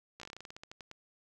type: slowing click train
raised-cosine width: 0.2 ms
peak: -29 dBFS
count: 16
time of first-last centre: 0.2-0.914 s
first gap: 15 ms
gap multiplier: 1.15
effects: 11-bit